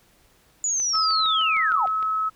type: linear sweep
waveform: sine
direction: down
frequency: 6990 to 708 Hz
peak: -21 dBFS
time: 0.64-1.86 s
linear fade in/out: 2 ms
type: click train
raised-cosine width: 0.3 ms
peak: -24 dBFS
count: 9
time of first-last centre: 0.8-2.027 s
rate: 6.52 Hz
type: tone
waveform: sine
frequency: 1290 Hz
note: E6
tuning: 38 cents flat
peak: -21 dBFS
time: 0.93-2.3 s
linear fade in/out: 20 ms
effects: pink hiss -59 dBFS RMS until 2.35 s